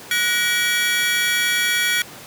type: tone cluster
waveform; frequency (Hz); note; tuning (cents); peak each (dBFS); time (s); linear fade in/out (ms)
45% pulse; 1465 / 1893 / 2310 / 3334; F#6 / A#6 / D7 / G#7; -18 / +26 / -29 / +6; -23; 0.11-2.02; 2
effects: pink hiss -38 dBFS RMS until 2.26 s + high-pass 150 Hz 12 dB/octave